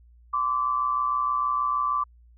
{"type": "tone pair together", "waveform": "sine", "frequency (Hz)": [1032.6, 1159], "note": ["C6", "D6"], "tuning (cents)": [-23, -23], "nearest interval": "major second", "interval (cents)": 200, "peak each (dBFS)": [-29, -23], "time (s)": [0.33, 2.04], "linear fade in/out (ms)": 10, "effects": ["added 59 Hz sine -51 dBFS peak until 2.37 s"]}